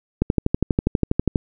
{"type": "click train", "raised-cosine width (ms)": 3, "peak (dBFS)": -4, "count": 15, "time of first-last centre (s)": [0.22, 1.358], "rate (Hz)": 12.3, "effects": []}